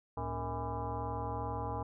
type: tone with frequency modulation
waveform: sine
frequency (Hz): 466.2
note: A#4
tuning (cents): 0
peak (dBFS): -34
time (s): 0.17-1.83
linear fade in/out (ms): 5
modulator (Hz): 178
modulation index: 3.3
effects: none